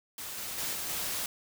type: noise with level steps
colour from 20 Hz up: white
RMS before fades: -40 / -38 / -34 / -36 / -34 dBFS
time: 0.18-1.26 s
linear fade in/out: 2 ms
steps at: 0.37 / 0.58 / 0.73 / 0.89 s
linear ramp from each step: 2 ms
effects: none